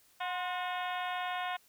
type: harmonic tone with a mistuned harmonic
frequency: 363 Hz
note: F#4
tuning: 33 cents flat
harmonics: 2 / 3 / 4 / 5 / 6 / 7 / 8 / 9 / 10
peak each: -36 / -40 / -42 / -44 / -46 / -47 / -48 / -49 / -50 dBFS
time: 0.2-1.57 s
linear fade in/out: 10 ms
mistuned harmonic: 3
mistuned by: -60 cents
effects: white hiss -65 dBFS RMS until 1.68 s